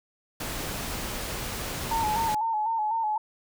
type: noise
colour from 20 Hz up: pink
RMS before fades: -33 dBFS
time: 0.4-2.35 s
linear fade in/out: 5 ms
type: tone with vibrato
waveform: sine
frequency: 880 Hz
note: A5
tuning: in tune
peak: -24 dBFS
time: 1.91-3.18 s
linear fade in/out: 5 ms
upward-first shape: square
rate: 4 Hz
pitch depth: 55 cents each way
effects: none